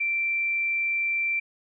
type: tone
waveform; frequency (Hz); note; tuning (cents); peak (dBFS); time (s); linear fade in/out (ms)
sine; 2349; D7; 0; -23; 0-1.4; 10
effects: none